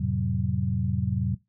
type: tone cluster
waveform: sine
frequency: 88.8 / 111 / 131.3 / 188 Hz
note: F2 / A2 / C3 / F#3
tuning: +29 / +16 / +6 / +28 cents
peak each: -29 dBFS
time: 0-1.35 s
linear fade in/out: 10 ms
effects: noise-tail reverb RT60 0.2 s tail -19 dB re dry